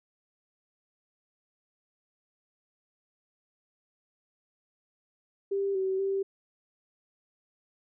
sine tone with pitch steps, 395.2 / 380.7 / 390.3 Hz, G4 / F#4 / G4, +14 / +49 / -8 cents, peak -26 dBFS, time 5.51-6.23 s, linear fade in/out 10 ms, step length 240 ms, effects none

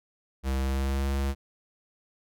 square tone with pitch glide, 66.5 to 68.57 Hz, C2 to C#2, +29 to -18 cents, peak -26 dBFS, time 0.43-1.35 s, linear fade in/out 50 ms, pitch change +53 cents, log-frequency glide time 0.6-1.08 s, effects none

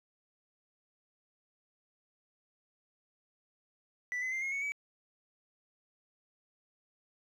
sine tone with pitch steps, 1975.5 / 2033 / 2093 / 2154 / 2217 / 2282 Hz, B6 / B6 / C7 / C7 / C#7 / C#7, 0 / +50 / 0 / +50 / 0 / +50 cents, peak -30 dBFS, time 4.12-4.72 s, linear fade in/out 0 ms, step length 100 ms, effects tanh soft clip ceiling -32 dBFS + 11-bit

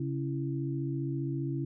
sine tone cluster, 136.9 / 279.1 / 334.1 Hz, C#3 / C#4 / E4, -21 / +12 / +23 cents, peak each -32 / -38 / -36 dBFS, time 0-1.65 s, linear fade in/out 5 ms, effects none

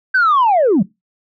sine linear sweep, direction down, 1568 to 158.5 Hz, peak -8 dBFS, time 0.14-0.83 s, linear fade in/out 10 ms, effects noise-tail reverb RT60 0.2 s tail -22 dB re dry + tanh soft clip ceiling -7 dBFS

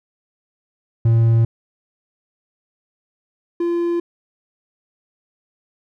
triangle tone pair in turn, 114.6 / 343.4 Hz, A#2 / F4, -29 / -29 cents, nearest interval octave + perfect fifth, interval 1900 cents, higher second, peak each -9 / -15 dBFS, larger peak first, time 1.05-1.45 / 3.6-4 s, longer neither, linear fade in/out 5 ms, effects none

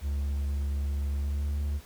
triangle tone with pitch glide, 70.6 to 72.46 Hz, C#2 to D2, +32 to -23 cents, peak -25 dBFS, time 0.01-1.81 s, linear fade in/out 50 ms, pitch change +45 cents, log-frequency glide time 1.18-1.53 s, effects pink hiss -53 dBFS RMS until 1.85 s

